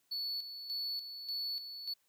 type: tone with tremolo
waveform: triangle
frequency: 4435 Hz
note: C#8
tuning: in tune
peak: -34 dBFS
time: 0.11-1.94 s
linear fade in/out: 10 ms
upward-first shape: square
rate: 1.7 Hz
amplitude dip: 60%
effects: white hiss -75 dBFS RMS until 2.08 s + high-pass 100 Hz 12 dB/octave